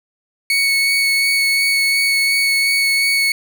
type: tone with vibrato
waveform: 30% pulse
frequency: 2217 Hz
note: C#7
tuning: in tune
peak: -11 dBFS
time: 0.5-3.32 s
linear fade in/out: 2 ms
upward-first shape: sine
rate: 2.8 Hz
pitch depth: 10 cents each way
effects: none